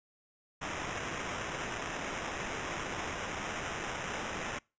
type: noise with sample-and-hold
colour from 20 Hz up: violet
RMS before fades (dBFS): -38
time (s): 0.61-4.59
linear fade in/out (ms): 10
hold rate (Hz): 4410
effects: noise-tail reverb RT60 0.3 s tail -26 dB re dry + resampled to 16000 Hz